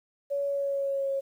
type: tone with pitch glide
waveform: sine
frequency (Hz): 563 to 546.7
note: C#5 to C#5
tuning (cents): +27 to -24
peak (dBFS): -26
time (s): 0.3-1.21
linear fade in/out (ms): 20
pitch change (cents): -51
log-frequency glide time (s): 0.47-1.1
effects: 10-bit